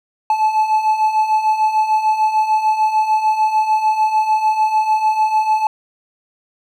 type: beating tone pair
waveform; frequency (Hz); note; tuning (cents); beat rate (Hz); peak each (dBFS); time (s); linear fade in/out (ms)
triangle; 861 / 867.7; A5 / A5; -38 / -24; 6.7; -18 / -12; 0.3-5.67; 2
effects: none